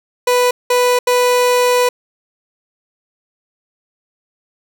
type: tone bursts at uneven times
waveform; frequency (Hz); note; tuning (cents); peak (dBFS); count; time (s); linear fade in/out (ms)
30% pulse; 493.9; B4; 0; -8; 3; 0.27-0.51 / 0.7-0.99 / 1.07-1.89; 5
effects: none